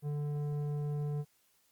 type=tone with low-pass filter; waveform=square; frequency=146.83 Hz; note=D3; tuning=in tune; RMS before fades=-35 dBFS; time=0.02-1.25 s; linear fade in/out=50 ms; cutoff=520 Hz; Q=0.66; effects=white hiss -71 dBFS RMS until 1.71 s + Opus 32 kbps

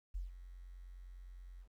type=tone with ADSR envelope; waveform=sine; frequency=44.79 Hz; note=F1; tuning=44 cents sharp; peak=-36 dBFS; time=0.14-1.68 s; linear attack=16 ms; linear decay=150 ms; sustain=-13 dB; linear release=71 ms; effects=12-bit

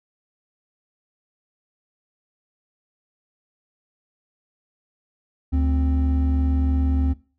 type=tone pair together; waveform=triangle; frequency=73.22 / 262.8 Hz; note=D2 / C4; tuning=-5 / +8 cents; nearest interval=octave + minor seventh; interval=2213 cents; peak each=-16 / -23 dBFS; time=5.52-7.14 s; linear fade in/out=20 ms; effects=noise-tail reverb RT60 0.4 s tail -22 dB re dry

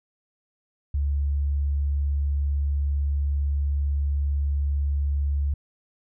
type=tone; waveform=sine; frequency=71.1 Hz; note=C#2; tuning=45 cents sharp; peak=-21 dBFS; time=0.94-5.54 s; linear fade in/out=5 ms; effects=none

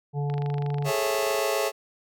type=harmonic tone; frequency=144 Hz; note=D3; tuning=34 cents flat; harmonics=1 / 3 / 5 / 6; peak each=-25 / -35 / -39 / -41 dBFS; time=0.13-0.92 s; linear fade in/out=50 ms
type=click train; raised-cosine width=0.3 ms; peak=-24 dBFS; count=28; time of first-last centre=0.3-1.389 s; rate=24.8 Hz
type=chord; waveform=sawtooth; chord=A major seventh; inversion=third; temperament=just; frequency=412.5 / 440 / 550 / 660 Hz; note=G#4 / A4 / C#5 / E5; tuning=-12 / 0 / -14 / +2 cents; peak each=-25 / -26 / -24 / -25 dBFS; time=0.84-1.72 s; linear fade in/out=50 ms
effects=none

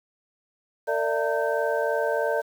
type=tone cluster; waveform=sine; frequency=454.5 / 592 / 675 / 911 / 1551 Hz; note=A#4 / D5 / E5 / A#5 / G6; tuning=-44 / +14 / +41 / -40 / -19 cents; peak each=-27 / -26 / -30 / -32 / -31 dBFS; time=0.87-2.42 s; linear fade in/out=20 ms; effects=8-bit

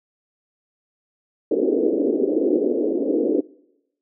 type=band-pass noise; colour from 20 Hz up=pink; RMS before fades=-20 dBFS; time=1.51-3.41 s; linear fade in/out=5 ms; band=270 to 500 Hz; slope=48 dB/octave; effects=noise-tail reverb RT60 0.9 s tail -24 dB re dry

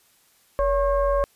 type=tone with frequency modulation; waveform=sine; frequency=565 Hz; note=C#5; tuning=33 cents sharp; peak=-18 dBFS; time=0.59-1.24 s; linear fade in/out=0 ms; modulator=520 Hz; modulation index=0.89; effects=white hiss -60 dBFS RMS until 1.35 s + resampled to 32000 Hz

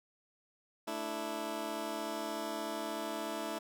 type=chord; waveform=15% pulse; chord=A suspended fourth; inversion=none; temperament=just; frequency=220 / 293.3 / 330 Hz; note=A3 / D4 / E4; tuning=0 / -2 / +2 cents; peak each=-37 / -36 / -34 dBFS; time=0.87-3.59 s; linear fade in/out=10 ms; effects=none

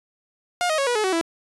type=tone with pitch steps; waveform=sawtooth; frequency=711 / 626.2 / 551.4 / 485.6 / 427.7 / 376.6 / 331.7 Hz; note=F5 / D#5 / C#5 / B4 / A4 / F#4 / E4; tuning=+31 / +11 / -9 / -29 / -49 / +31 / +11 cents; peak=-16 dBFS; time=0.61-1.212 s; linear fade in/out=0 ms; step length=86 ms; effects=resampled to 24000 Hz

